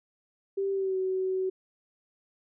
sine tone with pitch glide, 392 to 376 Hz, G4 to F#4, 0 to +28 cents, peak -26 dBFS, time 0.57-1.5 s, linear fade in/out 10 ms, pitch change -72 cents, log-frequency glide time 0.72-0.97 s, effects none

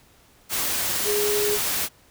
sine tone in noise, 415.3 Hz, G#4, in tune, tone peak -22 dBFS, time 1.04-1.59 s, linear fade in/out 50 ms, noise white, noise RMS -25 dBFS, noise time 0.49-1.89 s, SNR 0 dB, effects pink hiss -56 dBFS RMS until 2.1 s

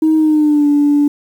sine tone with pitch glide, 314.9 to 290.4 Hz, D#4 to D4, +21 to -19 cents, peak -7 dBFS, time 0.02-1.08 s, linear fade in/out 5 ms, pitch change -140 cents, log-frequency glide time 0.16-0.67 s, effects tanh soft clip ceiling -5 dBFS + 7-bit

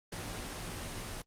pink noise with comb filter, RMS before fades -40 dBFS, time 0.12-1.22 s, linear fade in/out 5 ms, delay 15 ms, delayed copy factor -0.6, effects low-pass 11000 Hz 12 dB/octave + Opus 24 kbps

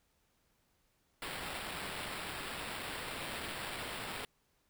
violet noise with sample-and-hold, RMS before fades -42 dBFS, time 1.22-4.25 s, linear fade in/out 2 ms, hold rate 6300 Hz, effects pink hiss -75 dBFS RMS until 4.69 s

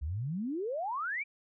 sine exponential sweep, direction up, 66 to 2415 Hz, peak -32 dBFS, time 0.01-1.24 s, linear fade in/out 20 ms, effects none

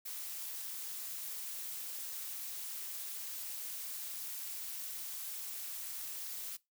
blue noise with amplitude modulation, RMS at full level -40 dBFS, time 0.05-6.57 s, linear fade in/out 10 ms, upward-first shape sine, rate 281 Hz, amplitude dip 60%, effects noise-tail reverb RT60 0.2 s tail -21 dB re dry

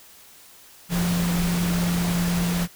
sine tone in noise, 173.9 Hz, F3, 7 cents flat, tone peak -21 dBFS, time 0.89-2.68 s, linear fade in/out 50 ms, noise pink, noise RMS -29 dBFS, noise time 0.89-2.68 s, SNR +5 dB, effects white hiss -49 dBFS RMS until 2.75 s

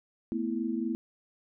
sine chord, A suspended second, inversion none, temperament equal with one note detuned, 223.2 / 246.9 / 329.6 Hz, A3 / B3 / E4, +25 / 0 / 0 cents, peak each -33 dBFS, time 0.32-0.95 s, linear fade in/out 0 ms, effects none

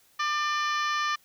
harmonic tone with a mistuned harmonic, 597 Hz, D5, 28 cents sharp, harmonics 2 / 3 / 4 / 5 / 6 / 7 / 8 / 9 / 10, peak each -27 / -31 / -37 / -38 / -42 / -41 / -45 / -43 / -43 dBFS, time 0.19-1.16 s, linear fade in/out 10 ms, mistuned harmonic 6, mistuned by -48 cents, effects white hiss -62 dBFS RMS until 1.24 s

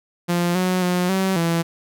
sawtooth tone with pitch steps, 174 / 183.6 / 179.3 / 190.6 / 167.6 Hz, F3 / F#3 / F3 / G3 / E3, -6 / -13 / +46 / -48 / +29 cents, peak -14 dBFS, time 0.28-1.63 s, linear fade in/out 20 ms, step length 270 ms, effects none

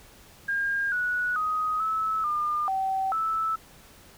sine tone with pitch steps, 1613 / 1468 / 1254 / 1301 / 1206 / 768 / 1313 Hz, G6 / F#6 / D#6 / E6 / D6 / G5 / E6, +49 / -14 / +13 / -23 / +46 / -36 / -7 cents, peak -24 dBFS, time 0.48-3.56 s, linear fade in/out 10 ms, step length 440 ms, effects pink hiss -52 dBFS RMS until 4.17 s

